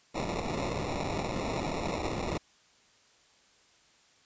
violet noise with sample-and-hold, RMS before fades -33 dBFS, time 0.14-2.38 s, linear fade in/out 10 ms, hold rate 1575 Hz, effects white hiss -63 dBFS RMS until 4.25 s + resampled to 16000 Hz

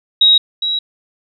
sine tone pair in turn, 3804 / 3866 Hz, A#7 / B7, +34 / -38 cents, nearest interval unison, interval 28 cents, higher second, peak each -6 / -15 dBFS, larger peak first, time 0.21-0.38 / 0.62-0.79 s, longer neither, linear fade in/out 5 ms, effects none

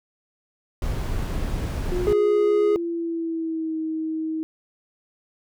brown noise, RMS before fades -26 dBFS, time 0.82-2.13 s, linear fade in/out 2 ms
sine tone with pitch glide, 358.5 to 317.5 Hz, F4 to D#4, +45 to +35 cents, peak -24 dBFS, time 1.92-4.43 s, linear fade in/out 0 ms, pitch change -210 cents, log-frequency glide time 2.1-3.77 s
triangle tone, 415.3 Hz, G#4, in tune, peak -15 dBFS, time 2.07-2.76 s, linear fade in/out 0 ms
effects none

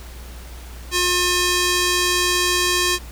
square tone with band-pass filter, 357.6 Hz, F4, 41 cents sharp, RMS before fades -19 dBFS, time 0.91-2.99 s, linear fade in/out 50 ms, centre 5400 Hz, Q 0.56, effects added 60 Hz sine -34 dBFS peak until 3.11 s + pink hiss -42 dBFS RMS until 3.11 s

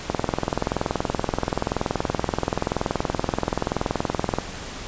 click train, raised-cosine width 1 ms, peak -7 dBFS, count 91, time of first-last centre 0.1-4.386 s, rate 21 Hz, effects pink hiss -35 dBFS RMS until 4.87 s + resampled to 16000 Hz

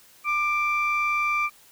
sine tone pair together, 1192.3 / 2349 Hz, D6 / D7, +26 / 0 cents, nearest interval octave, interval 1174 cents, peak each -23 dBFS, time 0.24-1.5 s, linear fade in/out 50 ms, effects tanh soft clip ceiling -16 dBFS + white hiss -54 dBFS RMS until 1.71 s

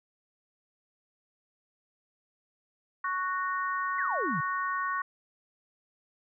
harmonic tone, 370 Hz, F#4, in tune, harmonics 3 / 4 / 5, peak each -30 / -35 / -36 dBFS, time 3.04-5.02 s, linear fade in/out 5 ms
sine exponential sweep, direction down, 2093 to 130.81 Hz, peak -31 dBFS, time 3.98-4.41 s, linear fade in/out 10 ms
effects none

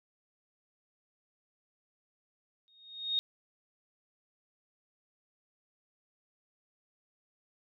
sine tone with exponential growth, 3720 Hz, A#7, 4 cents flat, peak -25 dBFS, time 2.68-3.19 s, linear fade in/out 0 ms, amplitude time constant 110 ms, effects none

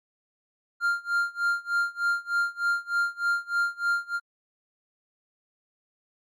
triangle tone with tremolo, 1396.9 Hz, F6, in tune, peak -19 dBFS, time 0.8-4.2 s, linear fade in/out 50 ms, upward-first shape sine, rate 3.3 Hz, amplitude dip 95%, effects AAC 64 kbps

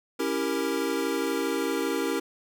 square chord, C# diminished seventh, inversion none, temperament equal with one note detuned, 277.2 / 329.6 / 394.5 / 466.2 Hz, C#4 / E4 / G4 / Bb4, 0 / 0 / +11 / 0 cents, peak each -32 dBFS, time 0.19-2.2 s, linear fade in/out 10 ms, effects none

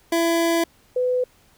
25% pulse / sine tone pair in turn, 334.6 / 501.3 Hz, E4 / B4, +26 / +26 cents, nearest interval perfect fifth, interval 700 cents, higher second, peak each -14 / -18 dBFS, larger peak first, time 0.12-0.64 / 0.96-1.24 s, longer first, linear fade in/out 5 ms, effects pink hiss -57 dBFS RMS until 1.57 s

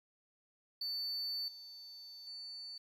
sine tone with level steps, 4500 Hz, C#8, 25 cents sharp, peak -34 / -49 / -44 dBFS, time 0.81-2.78 s, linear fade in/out 5 ms, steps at 1.48 / 2.27 s, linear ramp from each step 2 ms, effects tanh soft clip ceiling -35 dBFS + 11-bit

